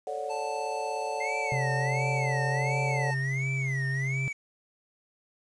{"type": "chord", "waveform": "sine", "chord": "D major seventh", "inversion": "second", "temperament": "just", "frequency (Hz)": [440.5, 550.6, 587.3, 734.2], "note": ["A4", "C#5", "D5", "F#5"], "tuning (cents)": [2, -12, 0, -14], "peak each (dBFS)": [-37, -37, -37, -35], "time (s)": [0.07, 3.11], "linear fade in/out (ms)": 2}
{"type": "tone", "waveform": "square", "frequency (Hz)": 880, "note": "A5", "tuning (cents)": 0, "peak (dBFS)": -35, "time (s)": [0.29, 3.15], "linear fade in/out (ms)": 20}
{"type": "tone with vibrato", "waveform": "triangle", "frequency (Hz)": 2061, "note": "C7", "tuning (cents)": -27, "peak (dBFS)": -30, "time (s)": [1.2, 4.33], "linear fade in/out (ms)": 10, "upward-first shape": "sine", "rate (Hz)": 1.4, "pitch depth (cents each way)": 210}
{"type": "tone with pitch glide", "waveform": "triangle", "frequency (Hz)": [132.2, 134.2], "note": ["C3", "C3"], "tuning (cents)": [18, 44], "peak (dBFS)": -26, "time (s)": [1.52, 4.28], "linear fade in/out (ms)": 0, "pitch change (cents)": 26, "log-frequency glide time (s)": [2.01, 2.75]}
{"effects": ["resampled to 22050 Hz", "9-bit"]}